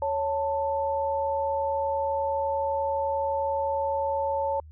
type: tone pair together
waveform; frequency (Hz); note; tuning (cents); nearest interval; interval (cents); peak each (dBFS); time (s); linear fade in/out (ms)
sine; 554.4 / 885.9; C#5 / A5; 0 / +12; minor sixth; 812; -27; 0.02-4.6; 2
effects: added 77 Hz sine -44 dBFS peak until 4.71 s